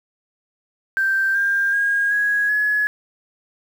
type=tone with pitch steps; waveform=sine; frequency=1568 / 1598.2 / 1628.9 / 1660.3 / 1692.2 Hz; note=G6 / G6 / G#6 / G#6 / G#6; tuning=0 / +33 / -34 / -1 / +32 cents; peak=-16 dBFS; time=0.97-2.87 s; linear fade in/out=0 ms; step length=380 ms; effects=7-bit